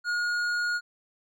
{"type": "tone with hard clipping", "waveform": "triangle", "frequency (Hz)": 1436, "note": "F6", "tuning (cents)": 48, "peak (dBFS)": -27, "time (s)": [0.04, 0.81], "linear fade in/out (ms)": 50, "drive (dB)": 12, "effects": []}